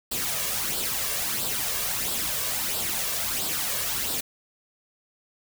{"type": "noise with flanger", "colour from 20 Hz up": "white", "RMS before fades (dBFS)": -28, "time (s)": [0.11, 4.21], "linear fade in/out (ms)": 10, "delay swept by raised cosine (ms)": [0.23, 1.83], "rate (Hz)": 1.5, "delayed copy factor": 0.55, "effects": []}